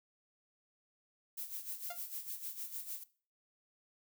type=noise with tremolo; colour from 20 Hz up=violet; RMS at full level=-41 dBFS; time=1.37-3.04 s; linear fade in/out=10 ms; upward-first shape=sine; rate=6.6 Hz; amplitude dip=70%
type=tone with exponential decay; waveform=sawtooth; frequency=698.5 Hz; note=F5; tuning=in tune; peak=-35 dBFS; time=1.9-2.02 s; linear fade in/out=5 ms; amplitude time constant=24 ms
effects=noise-tail reverb RT60 0.4 s tail -18 dB re dry